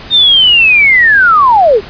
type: linear sweep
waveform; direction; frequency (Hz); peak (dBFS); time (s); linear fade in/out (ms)
sine; down; 3690 to 370; -3; 0.1-1.81; 50
effects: pink hiss -29 dBFS RMS until 1.89 s + resampled to 11025 Hz